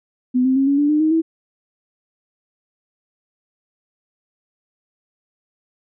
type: tone with pitch steps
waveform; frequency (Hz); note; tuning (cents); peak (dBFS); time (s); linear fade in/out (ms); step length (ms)
sine; 251.7 / 261 / 270.7 / 280.7 / 291.1 / 301.9 / 313.1 / 324.7; B3 / C4 / C#4 / C#4 / D4 / D4 / D#4 / E4; +33 / -4 / -41 / +22 / -15 / +48 / +11 / -26; -13; 0.34-1.22; 20; 110
effects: none